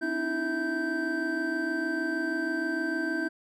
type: tone cluster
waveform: triangle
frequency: 260.5 / 301.5 / 327.9 / 655 / 1559 Hz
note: C4 / D4 / E4 / E5 / G6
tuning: -7 / +46 / -9 / -11 / -10 cents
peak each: -36 / -33 / -29 / -37 / -30 dBFS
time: 0.01-3.29 s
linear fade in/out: 20 ms
effects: none